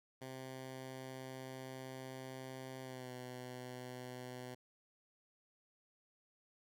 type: tone with pitch glide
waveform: 10% pulse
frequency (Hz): 130.81 to 125.77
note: C3 to B2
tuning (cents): 0 to +32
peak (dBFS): -38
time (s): 0.21-4.55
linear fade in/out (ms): 10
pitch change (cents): -68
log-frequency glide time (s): 2.82-3.12
effects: none